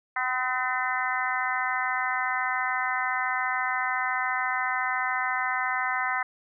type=harmonic tone with a mistuned harmonic; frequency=254.1 Hz; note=B3; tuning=49 cents sharp; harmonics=3 / 4 / 5 / 6 / 7 / 8; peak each=-32 / -32 / -32 / -32 / -32 / -32 dBFS; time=0.16-6.23 s; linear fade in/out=5 ms; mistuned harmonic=7; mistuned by=+24 cents; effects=none